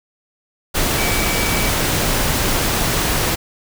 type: tone in noise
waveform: sine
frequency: 2292 Hz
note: D7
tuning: 43 cents flat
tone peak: -25 dBFS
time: 0.97-1.7 s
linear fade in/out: 20 ms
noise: pink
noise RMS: -18 dBFS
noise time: 0.74-3.36 s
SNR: -10 dB
effects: none